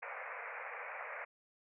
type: band-pass noise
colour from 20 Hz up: white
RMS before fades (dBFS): -45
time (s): 0.02-1.25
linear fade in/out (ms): 10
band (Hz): 460 to 2400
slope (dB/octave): 96
effects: none